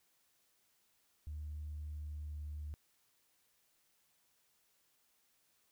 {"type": "tone with pitch glide", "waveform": "sine", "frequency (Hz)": [75.4, 74.71], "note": ["D2", "D2"], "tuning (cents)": [46, 30], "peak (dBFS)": -40, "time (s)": [1.27, 2.74], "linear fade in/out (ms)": 0, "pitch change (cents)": -16, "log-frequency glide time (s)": [1.63, 2.4], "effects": ["tanh soft clip ceiling -37 dBFS", "white hiss -75 dBFS RMS until 5.71 s"]}